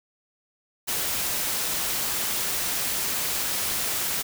white noise, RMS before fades -27 dBFS, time 0.87-4.23 s, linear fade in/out 20 ms, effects none

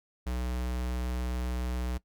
square tone, 61.74 Hz, B1, in tune, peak -31 dBFS, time 0.26-1.98 s, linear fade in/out 10 ms, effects noise-tail reverb RT60 0.1 s tail -20 dB re dry

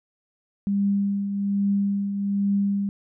sine tone with tremolo, 200 Hz, G3, 35 cents sharp, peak -18 dBFS, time 0.67-2.89 s, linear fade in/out 0 ms, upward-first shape triangle, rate 1.2 Hz, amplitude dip 55%, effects none

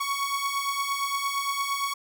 sawtooth beating tone pair, 1108.7 / 1117.4 Hz, C#6 / C#6, 0 / +13 cents, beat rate 8.7 Hz, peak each -28 / -24 dBFS, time 0-1.94 s, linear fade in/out 10 ms, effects none

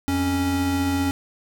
square tone pair together, 87.4 / 277.2 Hz, F2 / C#4, +2 / 0 cents, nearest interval octave + minor sixth, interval 1998 cents, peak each -27 / -22 dBFS, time 0.08-1.11 s, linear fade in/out 0 ms, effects none

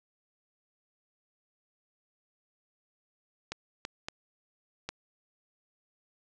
clicks, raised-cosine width 0.2 ms, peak -18 dBFS, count 4, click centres 3.52 / 3.851 / 4.085 / 4.89 s, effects resampled to 22050 Hz

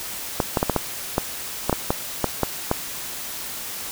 clicks, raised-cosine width 1 ms, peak -4 dBFS, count 12, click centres 0.402 / 0.572 / 0.629 / 0.697 / 0.763 / 1.181 / 1.696 / 1.728 / 1.905 / 2.243 / 2.433 / 2.714 s, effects white hiss -32 dBFS RMS until 3.91 s

